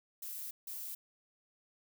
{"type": "noise bursts at uneven times", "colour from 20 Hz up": "violet", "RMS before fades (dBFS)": -43, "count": 2, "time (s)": [[0.22, 0.51], [0.67, 0.95]], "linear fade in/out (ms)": 5, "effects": []}